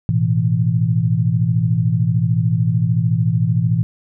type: chord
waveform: sine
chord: A suspended second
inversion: none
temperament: equal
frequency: 110 / 123.47 / 164.81 Hz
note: A2 / B2 / E3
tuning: 0 / 0 / 0 cents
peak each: -18 dBFS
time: 0.09-3.83 s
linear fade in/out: 0 ms
effects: none